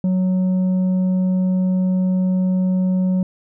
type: tone with tanh clipping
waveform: sine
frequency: 185 Hz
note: F#3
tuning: in tune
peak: -16 dBFS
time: 0.04-3.23 s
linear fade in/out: 2 ms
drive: 5 dB
effects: none